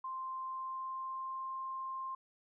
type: tone with pitch glide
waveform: sine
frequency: 1046.5 to 1055.6 Hz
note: C6 to C6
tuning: 0 to +15 cents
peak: -38 dBFS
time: 0.04-2.15 s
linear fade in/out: 5 ms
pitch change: +15 cents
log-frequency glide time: 0.43-1.55 s
effects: none